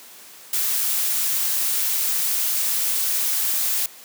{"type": "noise", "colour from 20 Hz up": "blue", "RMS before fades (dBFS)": -22, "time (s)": [0.53, 3.86], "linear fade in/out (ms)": 2, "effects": ["white hiss -44 dBFS RMS until 4.04 s", "high-pass 200 Hz 12 dB/octave"]}